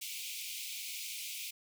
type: high-pass noise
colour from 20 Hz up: pink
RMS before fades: -42 dBFS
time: 0.01-1.51 s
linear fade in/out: 10 ms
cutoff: 2200 Hz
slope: 96 dB/octave
effects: none